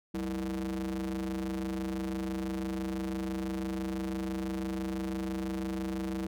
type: ring-modulated tone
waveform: square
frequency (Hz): 68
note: C#2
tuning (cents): -33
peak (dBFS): -30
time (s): 0.14-6.27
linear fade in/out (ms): 5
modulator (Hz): 259
effects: none